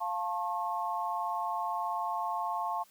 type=chord; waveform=sine; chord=F augmented; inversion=none; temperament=equal with one note detuned; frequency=698.5 / 880 / 1081.5 Hz; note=F5 / A5 / C#6; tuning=0 / 0 / -43 cents; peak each=-36 / -34 / -35 dBFS; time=0-2.84 s; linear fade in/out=20 ms; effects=white hiss -62 dBFS RMS until 2.9 s